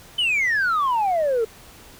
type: exponential sweep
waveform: sine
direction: down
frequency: 3086 to 434.9 Hz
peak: -16 dBFS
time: 0.18-1.45 s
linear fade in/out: 10 ms
effects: tanh soft clip ceiling -16 dBFS + pink hiss -46 dBFS RMS until 1.99 s